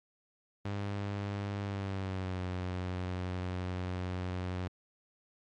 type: tone with pitch glide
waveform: sawtooth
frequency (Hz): 100.6 to 91.19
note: G2 to F#2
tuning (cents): +45 to -25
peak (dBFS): -30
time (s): 0.65-4.68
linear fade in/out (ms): 5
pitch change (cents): -170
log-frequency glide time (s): 1.61-2.43
effects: low-pass 4000 Hz 12 dB/octave + MP3 64 kbps